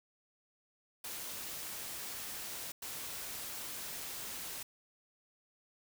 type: noise bursts at uneven times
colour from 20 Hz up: white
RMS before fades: -43 dBFS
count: 2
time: 1.04-2.72 / 2.82-4.63 s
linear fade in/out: 5 ms
effects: none